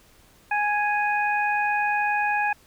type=harmonic tone; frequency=830.6 Hz; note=G#5; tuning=in tune; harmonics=1 / 2 / 3; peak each=-23 / -26 / -28 dBFS; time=0.51-2.53 s; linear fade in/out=5 ms; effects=pink hiss -56 dBFS RMS until 2.66 s